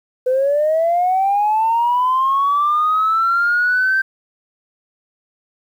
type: linear sweep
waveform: sine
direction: up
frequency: 500 to 1568 Hz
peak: -12 dBFS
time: 0.26-4.02 s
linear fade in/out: 10 ms
effects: tanh soft clip ceiling -9 dBFS + 8-bit